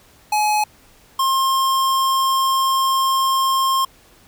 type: tone pair in turn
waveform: square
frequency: 845 / 1064.6 Hz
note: G#5 / C6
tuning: +30 / +30 cents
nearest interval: major third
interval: 400 cents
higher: second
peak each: -16 dBFS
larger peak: neither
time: 0.32-0.64 / 1.19-3.85 s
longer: second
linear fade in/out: 5 ms
effects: pink hiss -51 dBFS RMS until 4.27 s